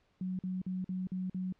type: tone bursts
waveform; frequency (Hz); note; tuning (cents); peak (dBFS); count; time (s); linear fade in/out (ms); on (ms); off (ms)
sine; 185; F#3; 0; -33; 6; 0.21-1.525; 2; 180; 47
effects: pink hiss -72 dBFS RMS until 1.59 s + low-pass 4000 Hz 12 dB/octave